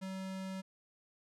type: tone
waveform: square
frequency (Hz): 190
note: F#3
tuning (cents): +46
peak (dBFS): -40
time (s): 0.01-0.62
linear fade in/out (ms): 20
effects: low-pass 10000 Hz 12 dB/octave